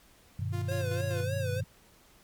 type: chord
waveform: sine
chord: G augmented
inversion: none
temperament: just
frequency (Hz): 98 / 122.5 / 153.12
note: G2 / B2 / D#3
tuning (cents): 0 / -14 / -27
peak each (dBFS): -32 / -35 / -38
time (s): 0.39-1.64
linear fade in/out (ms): 5
type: tone with tremolo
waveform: sawtooth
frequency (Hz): 349.2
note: F4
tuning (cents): 0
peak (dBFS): -35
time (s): 0.52-1.25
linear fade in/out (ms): 20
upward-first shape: square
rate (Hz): 5.1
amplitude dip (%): 60
type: tone with vibrato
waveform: square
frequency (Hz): 523.3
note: C5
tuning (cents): 0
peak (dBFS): -34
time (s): 0.68-1.61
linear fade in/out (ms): 10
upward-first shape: sine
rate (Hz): 3.3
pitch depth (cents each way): 100
effects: pink hiss -60 dBFS RMS until 2.23 s + MP3 96 kbps